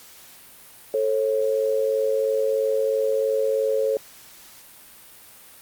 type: tone pair together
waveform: sine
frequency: 440 / 543 Hz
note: A4 / C#5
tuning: 0 / -36 cents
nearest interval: major third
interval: 364 cents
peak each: -22 dBFS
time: 0.94-3.97 s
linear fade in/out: 2 ms
effects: white hiss -47 dBFS RMS until 5.61 s + Opus 48 kbps